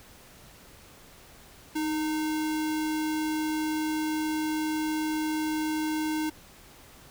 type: tone with sample-and-hold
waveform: sine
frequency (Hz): 311.1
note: D#4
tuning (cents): 0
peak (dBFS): -26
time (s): 1.75-6.3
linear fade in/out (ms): 10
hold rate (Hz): 1225
effects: pink hiss -52 dBFS RMS until 7.1 s